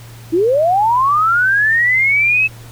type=linear sweep; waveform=sine; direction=up; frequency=309.2 to 2609 Hz; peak=-10 dBFS; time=0.32-2.48 s; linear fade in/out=20 ms; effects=added 116 Hz sine -34 dBFS peak until 2.71 s + pink hiss -41 dBFS RMS until 2.71 s